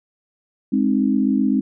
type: chord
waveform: sine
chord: Ab major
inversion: none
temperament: equal with one note detuned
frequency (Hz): 207.7 / 263.9 / 311.1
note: Ab3 / C4 / Eb4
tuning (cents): 0 / +15 / 0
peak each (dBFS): -19 / -18 / -23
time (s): 0.72-1.61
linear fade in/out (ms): 10
effects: none